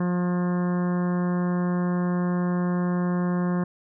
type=harmonic tone with a mistuned harmonic; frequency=177.8 Hz; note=F3; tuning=31 cents sharp; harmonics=1 / 2 / 3 / 4 / 5 / 6 / 7 / 8 / 9 / 10; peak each=-22 / -32 / -36 / -40 / -43 / -37 / -45 / -45 / -44 / -47 dBFS; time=0-3.64 s; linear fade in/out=5 ms; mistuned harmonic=9; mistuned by=+20 cents; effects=none